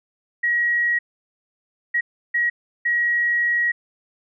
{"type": "tone bursts at uneven times", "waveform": "sine", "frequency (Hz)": 1904, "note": "A#6", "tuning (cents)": 36, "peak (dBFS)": -17, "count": 4, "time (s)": [[0.43, 0.99], [1.94, 2.01], [2.34, 2.5], [2.85, 3.72]], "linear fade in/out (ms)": 10, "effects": []}